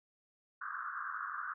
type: band-pass noise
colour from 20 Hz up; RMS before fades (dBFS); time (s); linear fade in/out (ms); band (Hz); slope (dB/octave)
pink; -41; 0.61-1.54; 10; 1100 to 1600; 96
effects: none